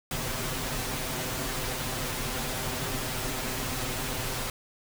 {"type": "noise with comb filter", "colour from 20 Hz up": "pink", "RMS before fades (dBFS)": -32, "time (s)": [0.11, 4.5], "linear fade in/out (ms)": 2, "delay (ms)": 7.8, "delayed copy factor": 0.7, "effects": []}